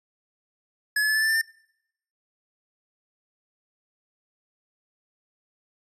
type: tone with pitch steps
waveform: square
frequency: 1700 / 1715.8 / 1731.7 / 1747.8 / 1764 / 1780.4 / 1796.9 Hz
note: G#6 / A6 / A6 / A6 / A6 / A6 / A6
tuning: +40 / -44 / -28 / -12 / +4 / +20 / +36 cents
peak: -21 dBFS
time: 0.96-1.415 s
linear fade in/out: 5 ms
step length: 65 ms
effects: noise-tail reverb RT60 0.8 s tail -26 dB re dry + resampled to 32000 Hz